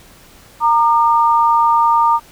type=tone pair together; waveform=sine; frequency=925.6 / 1205 Hz; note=A#5 / D6; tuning=-13 / +44 cents; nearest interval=perfect fourth; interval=457 cents; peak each=-11 / -14 dBFS; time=0.6-2.2 s; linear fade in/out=50 ms; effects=pink hiss -44 dBFS RMS until 2.31 s